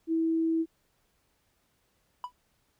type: tone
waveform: sine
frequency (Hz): 325.8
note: E4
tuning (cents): -20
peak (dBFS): -24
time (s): 0.07-0.66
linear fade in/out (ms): 50
type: tone with exponential decay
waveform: triangle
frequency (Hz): 987.8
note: B5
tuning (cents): 0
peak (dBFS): -27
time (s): 2.24-2.32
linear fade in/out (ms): 1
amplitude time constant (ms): 17
effects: pink hiss -72 dBFS RMS until 2.79 s